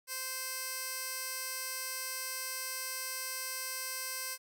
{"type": "tone with band-pass filter", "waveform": "15% pulse", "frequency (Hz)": 520, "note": "C5", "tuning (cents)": -11, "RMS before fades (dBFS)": -39, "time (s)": [0.07, 4.38], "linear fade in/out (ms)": 50, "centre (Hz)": 11000, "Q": 0.67, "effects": []}